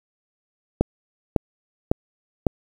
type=click train; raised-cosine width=2 ms; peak=-3 dBFS; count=4; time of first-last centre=0.81-2.467 s; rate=1.81 Hz; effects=7-bit